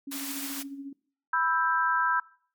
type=tone with tremolo; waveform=sine; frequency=277.2 Hz; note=C#4; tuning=in tune; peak=-34 dBFS; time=0.07-0.93 s; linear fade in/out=5 ms; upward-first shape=sine; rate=14 Hz; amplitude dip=55%
type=high-pass noise; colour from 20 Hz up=white; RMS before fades=-36 dBFS; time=0.11-0.63 s; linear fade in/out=10 ms; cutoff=680 Hz; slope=12 dB/octave
type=chord; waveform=sine; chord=E minor; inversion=second; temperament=just; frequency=988.9 / 1318.5 / 1582.2 Hz; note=B5 / E6 / G6; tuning=+2 / 0 / +16 cents; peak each=-27 dBFS; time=1.33-2.2 s; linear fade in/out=5 ms
effects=noise-tail reverb RT60 0.5 s tail -22 dB re dry + MP3 96 kbps